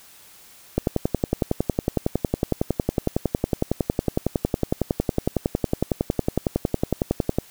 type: click train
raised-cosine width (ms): 2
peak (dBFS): -6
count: 73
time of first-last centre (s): 0.78-7.386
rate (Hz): 10.9
effects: white hiss -49 dBFS RMS until 7.5 s